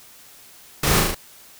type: noise with echo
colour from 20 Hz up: pink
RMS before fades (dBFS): -20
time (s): 0.83-1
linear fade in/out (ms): 5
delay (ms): 37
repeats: 4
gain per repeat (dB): -2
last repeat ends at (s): 1.148
effects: white hiss -47 dBFS RMS until 1.59 s